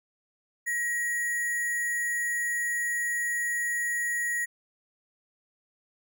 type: tone with sample-and-hold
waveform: sine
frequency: 1900 Hz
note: A#6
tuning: 33 cents sharp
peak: -26 dBFS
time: 0.66-4.46 s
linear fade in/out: 20 ms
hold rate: 8820 Hz
effects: none